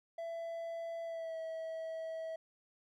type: tone with pitch glide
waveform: triangle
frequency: 667 to 647.6 Hz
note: E5 to E5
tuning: +20 to -31 cents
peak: -37 dBFS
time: 0.18-2.36 s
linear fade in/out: 5 ms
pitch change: -51 cents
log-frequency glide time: 1.04-1.38 s
effects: none